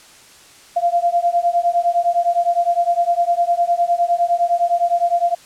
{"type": "beating tone pair", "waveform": "sine", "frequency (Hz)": [688, 697.8], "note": ["F5", "F5"], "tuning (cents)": [-26, -2], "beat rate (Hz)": 9.8, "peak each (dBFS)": -17, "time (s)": [0.76, 5.35], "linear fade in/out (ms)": 10, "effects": ["white hiss -45 dBFS RMS until 5.45 s", "low-pass 9000 Hz 12 dB/octave"]}